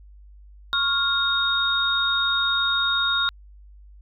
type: tone cluster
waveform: sine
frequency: 1098 / 1403 / 3724 Hz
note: C#6 / F6 / A#7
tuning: -17 / +8 / -2 cents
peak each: -29 / -23 / -22 dBFS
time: 0.73-3.29 s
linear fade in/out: 0 ms
effects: added 50 Hz sine -44 dBFS peak until 4.01 s